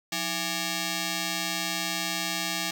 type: ring-modulated tone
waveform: 5% pulse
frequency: 500 Hz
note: B4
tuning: 21 cents sharp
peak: -13 dBFS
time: 0.12-2.71 s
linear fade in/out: 5 ms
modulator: 1320 Hz
effects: none